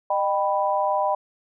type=chord; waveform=sine; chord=Eb augmented; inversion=none; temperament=equal with one note detuned; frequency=610.2 / 784 / 987.8 Hz; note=Eb5 / G5 / B5; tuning=-34 / 0 / 0 cents; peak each=-24 dBFS; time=0.1-1.15 s; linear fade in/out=5 ms; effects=none